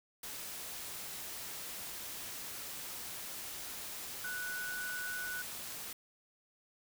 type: tone in noise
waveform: sine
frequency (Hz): 1480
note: F#6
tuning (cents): 0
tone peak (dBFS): -38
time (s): 4.24-5.42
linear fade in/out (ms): 5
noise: white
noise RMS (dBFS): -44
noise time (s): 0.23-5.93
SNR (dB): +3
effects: none